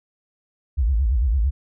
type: tone with vibrato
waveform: sine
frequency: 61 Hz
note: B1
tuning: 21 cents flat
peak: -16 dBFS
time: 0.77-1.51 s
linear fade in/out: 20 ms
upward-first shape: sine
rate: 8.9 Hz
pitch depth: 280 cents each way
effects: none